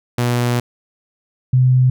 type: tone pair in turn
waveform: sawtooth / sine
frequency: 121.3 / 127.78 Hz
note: B2 / C3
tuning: -31 / -41 cents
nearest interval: minor second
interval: 90 cents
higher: second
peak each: -11 / -9 dBFS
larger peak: second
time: 0.18-0.6 / 1.53-1.9 s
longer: first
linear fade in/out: 5 ms
effects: none